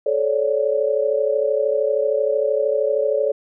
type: tone cluster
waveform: sine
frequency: 431.9 / 548 / 581 Hz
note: A4 / C#5 / D5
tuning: -32 / -20 / -19 cents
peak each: -21 dBFS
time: 0.06-3.32 s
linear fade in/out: 5 ms
effects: none